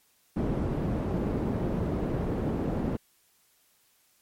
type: low-pass noise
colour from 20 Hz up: white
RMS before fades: -29 dBFS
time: 0.36-2.97 s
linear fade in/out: 10 ms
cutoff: 320 Hz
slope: 12 dB/octave
effects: white hiss -66 dBFS RMS until 4.21 s + MP3 64 kbps